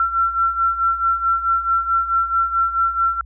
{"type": "beating tone pair", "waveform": "sine", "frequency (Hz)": [1351, 1355.6], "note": ["E6", "E6"], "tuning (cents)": [42, 48], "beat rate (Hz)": 4.6, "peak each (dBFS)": [-22, -17], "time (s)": [0, 3.21], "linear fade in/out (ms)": 2, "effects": ["added 60 Hz sine -37 dBFS peak until 3.25 s"]}